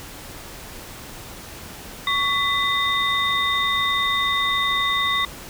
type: tone cluster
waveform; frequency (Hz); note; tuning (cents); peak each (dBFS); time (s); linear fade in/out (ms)
sine; 1122 / 1999 / 3664; C#6 / B6 / A#7; +21 / +20 / -31; -23; 2.07-5.25; 2
effects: pink hiss -38 dBFS RMS until 5.49 s